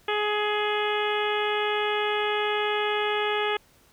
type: harmonic tone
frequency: 419.4 Hz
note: G#4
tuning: 17 cents sharp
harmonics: 1 / 2 / 3 / 4 / 5 / 6 / 7 / 8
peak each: -27 / -30 / -32 / -33 / -34 / -35 / -35 / -36 dBFS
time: 0.08-3.57 s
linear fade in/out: 5 ms
effects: pink hiss -59 dBFS RMS until 3.92 s